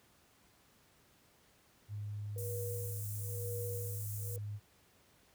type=tone; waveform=sine; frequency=103.83 Hz; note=G#2; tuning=in tune; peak=-38 dBFS; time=1.88-4.6 s; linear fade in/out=50 ms
type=tone with tremolo; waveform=sine; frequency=480 Hz; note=B4; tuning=49 cents flat; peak=-40 dBFS; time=2.36-4.38 s; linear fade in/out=2 ms; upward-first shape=sine; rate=1 Hz; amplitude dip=100%
type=high-pass noise; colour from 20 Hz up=white; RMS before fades=-46 dBFS; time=2.38-4.36 s; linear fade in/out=0 ms; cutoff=7300 Hz; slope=24 dB/octave
effects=pink hiss -67 dBFS RMS until 5.34 s + high-pass 60 Hz 12 dB/octave